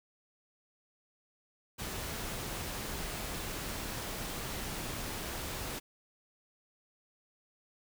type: noise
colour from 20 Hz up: pink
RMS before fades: -39 dBFS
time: 1.78-5.8 s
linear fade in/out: 20 ms
effects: none